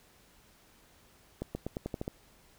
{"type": "accelerating click train", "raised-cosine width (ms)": 2, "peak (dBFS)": -21, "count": 8, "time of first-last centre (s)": [1.42, 2.079], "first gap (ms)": 130, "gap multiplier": 0.89, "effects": ["pink hiss -62 dBFS RMS until 2.58 s"]}